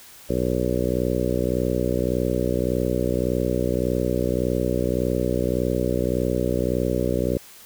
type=harmonic tone; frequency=61.74 Hz; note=B1; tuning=in tune; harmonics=1 / 2 / 3 / 4 / 5 / 6 / 7 / 8 / 9; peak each=-29 / -29 / -29 / -29 / -29 / -29 / -29 / -29 / -29 dBFS; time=0.29-7.38 s; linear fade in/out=10 ms; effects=white hiss -46 dBFS RMS until 7.65 s